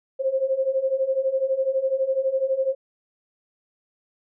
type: beating tone pair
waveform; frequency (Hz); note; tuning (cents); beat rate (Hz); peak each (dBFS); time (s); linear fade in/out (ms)
sine; 523.3 / 535.3; C5 / C5; 0 / +39; 12; -25 / -22; 0.19-2.75; 20
effects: none